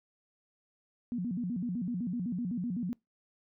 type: tone with vibrato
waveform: sine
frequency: 207.7 Hz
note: G#3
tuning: in tune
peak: -31 dBFS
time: 1.12-2.93 s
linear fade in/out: 0 ms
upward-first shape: square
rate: 7.9 Hz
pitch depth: 260 cents each way
effects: noise-tail reverb RT60 0.2 s tail -25 dB re dry